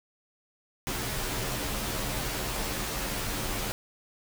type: noise with comb filter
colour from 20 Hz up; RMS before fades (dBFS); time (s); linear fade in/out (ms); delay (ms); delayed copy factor
pink; -32; 0.87-3.72; 0; 12; -0.95
effects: none